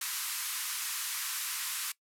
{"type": "band-pass noise", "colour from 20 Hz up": "white", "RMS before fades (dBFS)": -36, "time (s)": [0.01, 1.92], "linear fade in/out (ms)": 5, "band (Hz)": [1000, 14000], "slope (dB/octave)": 48, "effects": ["noise-tail reverb RT60 0.1 s tail -20 dB re dry"]}